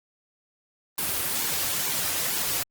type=noise with flanger; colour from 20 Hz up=white; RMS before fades=-27 dBFS; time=0.98-2.63 s; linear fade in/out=2 ms; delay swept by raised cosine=1.5 to 5 ms; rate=2.2 Hz; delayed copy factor=-0.6; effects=Opus 32 kbps